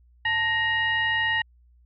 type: tone with frequency modulation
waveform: sine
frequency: 1870 Hz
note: A#6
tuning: 5 cents sharp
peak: -21 dBFS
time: 0.25-1.42 s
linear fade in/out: 5 ms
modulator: 986 Hz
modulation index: 0.78
effects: added 60 Hz sine -54 dBFS peak until 1.85 s